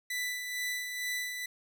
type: tone with tremolo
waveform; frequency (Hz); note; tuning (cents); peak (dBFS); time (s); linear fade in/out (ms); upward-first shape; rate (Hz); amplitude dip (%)
sawtooth; 1985; B6; +8; -28; 0.1-1.46; 5; sine; 2.2; 45
effects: none